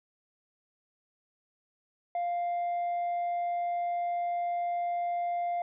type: tone with tanh clipping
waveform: sine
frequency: 698.5 Hz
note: F5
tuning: in tune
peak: -29 dBFS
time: 2.15-5.62 s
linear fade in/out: 2 ms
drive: 2 dB
effects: none